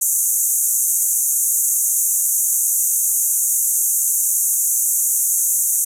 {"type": "band-pass noise", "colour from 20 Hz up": "pink", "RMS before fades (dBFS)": -18, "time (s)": [0.01, 5.85], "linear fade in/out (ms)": 10, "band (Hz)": [6300, 14000], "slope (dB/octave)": 96, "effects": []}